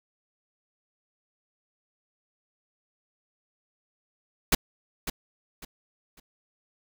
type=noise with echo; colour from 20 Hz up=pink; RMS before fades=-20 dBFS; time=4.52-4.55 s; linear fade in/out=5 ms; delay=550 ms; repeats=3; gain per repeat=-11 dB; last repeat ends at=6.2 s; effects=none